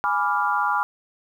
sine chord, G# diminished seventh, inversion none, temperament equal, 830.6 / 987.8 / 1174.7 / 1396.9 Hz, G#5 / B5 / D6 / F6, 0 / 0 / 0 / 0 cents, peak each -25 dBFS, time 0.04-0.83 s, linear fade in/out 0 ms, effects 9-bit

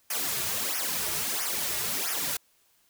white noise with flanger, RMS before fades -30 dBFS, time 0.1-2.37 s, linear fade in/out 5 ms, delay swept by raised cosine 0.24 to 3.94 ms, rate 1.5 Hz, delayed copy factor -0.95, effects white hiss -66 dBFS RMS until 2.89 s

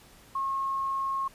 sine tone, 1083 Hz, C#6, 41 cents flat, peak -27 dBFS, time 0.35-1.28 s, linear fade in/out 5 ms, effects pink hiss -55 dBFS RMS until 1.34 s + resampled to 32000 Hz

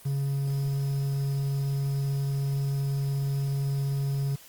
triangle tone with quantisation, 138.59 Hz, C#3, in tune, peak -23 dBFS, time 0.05-4.36 s, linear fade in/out 10 ms, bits 8, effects white hiss -51 dBFS RMS until 4.48 s + Opus 24 kbps

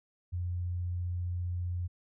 sine tone, 88.5 Hz, F2, 23 cents sharp, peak -31 dBFS, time 0.32-1.88 s, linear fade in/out 20 ms, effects none

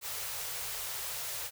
white band-stop noise, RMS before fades -38 dBFS, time 0.01-1.51 s, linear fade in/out 50 ms, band 150 to 400 Hz, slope 48 dB/octave, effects none

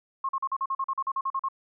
sine tone bursts, 1078 Hz, C#6, 49 cents flat, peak -25 dBFS, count 14, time 0.24-1.486 s, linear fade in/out 5 ms, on 50 ms, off 42 ms, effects none

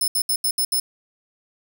5% pulse tone bursts at uneven times, 5230 Hz, E8, 15 cents flat, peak -13 dBFS, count 6, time 0.01-0.08 / 0.15-0.22 / 0.29-0.36 / 0.44-0.51 / 0.58-0.65 / 0.72-0.8 s, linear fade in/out 5 ms, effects none

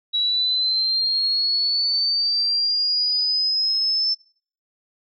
sine linear sweep, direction up, 3884 to 5300 Hz, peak -18 dBFS, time 0.13-4.15 s, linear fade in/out 20 ms, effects noise-tail reverb RT60 0.5 s tail -26 dB re dry

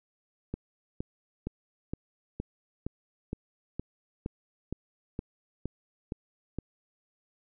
click train, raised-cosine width 3 ms, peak -20 dBFS, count 14, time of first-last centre 0.54-6.587 s, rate 2.15 Hz, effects none

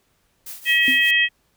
blue noise with tremolo, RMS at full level -33 dBFS, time 0.46-1.11 s, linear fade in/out 5 ms, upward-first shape triangle, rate 5.1 Hz, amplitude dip 80%
harmonic tone, 640 Hz, D#5, 49 cents sharp, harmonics 3 / 4 / 5, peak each -17 / -19 / -21 dBFS, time 0.65-1.29 s, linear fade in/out 50 ms
sine tone with exponential decay, 261.6 Hz, C4, in tune, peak -20 dBFS, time 0.88-1.06 s, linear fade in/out 1 ms, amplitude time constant 37 ms
effects pink hiss -65 dBFS RMS until 1.56 s

